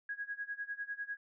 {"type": "tone with tremolo", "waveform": "sine", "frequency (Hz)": 1653, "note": "G#6", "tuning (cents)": -9, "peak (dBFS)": -35, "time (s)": [0.09, 1.17], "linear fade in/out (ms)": 2, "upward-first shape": "sine", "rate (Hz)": 10, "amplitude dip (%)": 90, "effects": []}